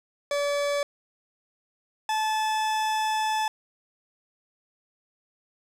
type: tone pair in turn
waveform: 40% pulse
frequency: 574 / 867.8 Hz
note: D5 / A5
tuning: -40 / -24 cents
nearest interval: perfect fifth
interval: 716 cents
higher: second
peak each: -23 / -23 dBFS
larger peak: neither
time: 0.31-0.83 / 2.09-3.48 s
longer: second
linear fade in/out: 2 ms
effects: low-pass 9000 Hz 12 dB/octave + 9-bit